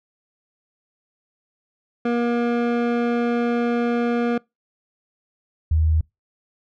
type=tone pair in turn; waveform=25% pulse / sine; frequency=237.8 / 79.04 Hz; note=A#3 / D#2; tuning=+35 / +28 cents; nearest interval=octave + perfect fifth; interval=1907 cents; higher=first; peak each=-15 / -15 dBFS; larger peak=neither; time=2.05-4.38 / 5.71-6.01 s; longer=first; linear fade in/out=5 ms; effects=noise-tail reverb RT60 0.2 s tail -25 dB re dry + low-pass 2000 Hz 12 dB/octave